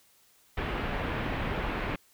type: low-pass noise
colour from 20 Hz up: pink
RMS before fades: -32 dBFS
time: 0.57-1.96 s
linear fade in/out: 5 ms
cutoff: 2800 Hz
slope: 24 dB/octave
effects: white hiss -63 dBFS RMS until 2.13 s